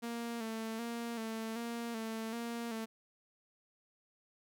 sawtooth tone with vibrato, 228.5 Hz, A#3, 34 cents flat, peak -34 dBFS, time 0.02-2.86 s, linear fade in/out 20 ms, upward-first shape square, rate 1.3 Hz, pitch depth 42 cents each way, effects none

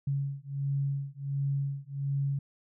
sine beating tone pair, 138.59 / 139.99 Hz, C#3 / C#3, 0 / +17 cents, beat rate 1.4 Hz, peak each -32 / -32 dBFS, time 0.07-2.39 s, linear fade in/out 5 ms, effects none

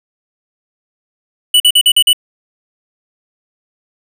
square tone bursts, 2960 Hz, F#7, in tune, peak -6 dBFS, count 6, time 1.54-2.131 s, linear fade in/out 5 ms, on 61 ms, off 45 ms, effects none

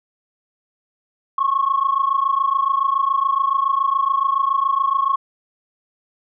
sine tone pair together, 1078.9 / 1106 Hz, C#6 / C#6, -47 / -4 cents, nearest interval unison, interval 43 cents, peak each -18 dBFS, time 1.38-5.16 s, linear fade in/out 5 ms, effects tanh soft clip ceiling -8 dBFS

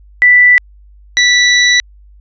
sine / 25% pulse tone pair in turn, 1975.5 / 1963 Hz, B6 / B6, 0 / -11 cents, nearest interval unison, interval 11 cents, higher first, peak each -3 dBFS, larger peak neither, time 0.22-0.58 / 1.17-1.8 s, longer second, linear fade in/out 0 ms, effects added 50 Hz sine -38 dBFS peak until 2.2 s + resampled to 16000 Hz

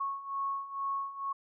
sine beating tone pair, 1100 / 1102.2 Hz, C#6 / C#6, -14 / -10 cents, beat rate 2.2 Hz, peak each -38 / -34 dBFS, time 0-1.33 s, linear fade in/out 10 ms, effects none

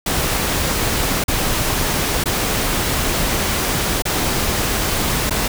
pink noise with dropouts, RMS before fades -19 dBFS, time 0.06-5.48 s, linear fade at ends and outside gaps 5 ms, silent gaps 1.24-1.281 / 2.24-2.257 / 4.022-4.053 / 5.297-5.307 s, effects none

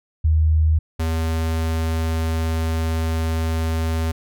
sine / square tone pair in turn, 78.5 / 81.03 Hz, D#2 / E2, +16 / -29 cents, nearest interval minor second, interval 55 cents, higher second, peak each -13 / -20 dBFS, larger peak first, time 0.24-0.79 / 0.99-4.12 s, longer second, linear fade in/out 10 ms, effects none

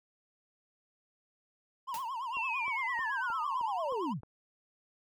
triangle tone with vibrato, 988 Hz, B5, in tune, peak -33 dBFS, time 1.87-4.14 s, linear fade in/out 20 ms, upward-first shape triangle, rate 8.9 Hz, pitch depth 210 cents each way
white noise with exponential decay, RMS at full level -40 dBFS, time 1.94-2.12 s, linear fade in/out 2 ms, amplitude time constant 37 ms
sine linear sweep, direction down, 2820 to 89.3 Hz, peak -33 dBFS, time 2.32-4.21 s, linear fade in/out 50 ms
click train, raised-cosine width 1 ms, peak -36 dBFS, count 7, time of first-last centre 2.37-4.233 s, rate 3.22 Hz
effects none

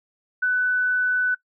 sine tone, 1496 Hz, F#6, 19 cents sharp, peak -18 dBFS, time 0.42-1.35 s, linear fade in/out 10 ms, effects noise-tail reverb RT60 0.1 s tail -21 dB re dry

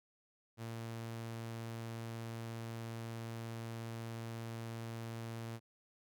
sawtooth tone, 114.6 Hz, A#2, 29 cents flat, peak -38 dBFS, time 0.57-5.6 s, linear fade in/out 50 ms, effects none

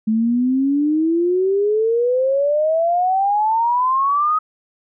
sine exponential sweep, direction up, 215.4 to 1268 Hz, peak -14 dBFS, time 0.07-4.39 s, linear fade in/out 10 ms, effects none

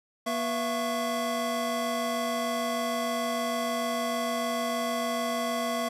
square tone cluster, 239.2 / 487.3 / 671 / 1104 Hz, A#3 / B4 / E5 / C#6, +45 / -23 / +31 / -7 cents, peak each -34 / -39 / -31 / -35 dBFS, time 0.26-5.89 s, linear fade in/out 10 ms, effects resampled to 32000 Hz

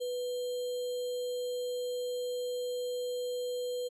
sine tone with sample-and-hold, 493.9 Hz, B4, in tune, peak -32 dBFS, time 0-3.89 s, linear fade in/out 20 ms, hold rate 3675 Hz, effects low-pass 12000 Hz 12 dB/octave

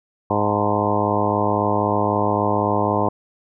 harmonic tone with a mistuned harmonic, 103.83 Hz, G#2, in tune, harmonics 1 / 2 / 3 / 4 / 5 / 6 / 7 / 8 / 9 / 10, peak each -26 / -26 / -26 / -26 / -26 / -26 / -26 / -26 / -26 / -26 dBFS, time 0.3-3.09 s, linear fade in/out 5 ms, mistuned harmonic 8, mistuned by +76 cents, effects none

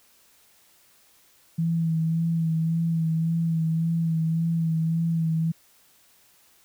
sine tone with vibrato, 163.7 Hz, E3, 12 cents flat, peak -21 dBFS, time 1.58-5.52 s, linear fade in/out 10 ms, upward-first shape sine, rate 1.8 Hz, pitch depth 28 cents each way, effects white hiss -59 dBFS RMS until 6.64 s

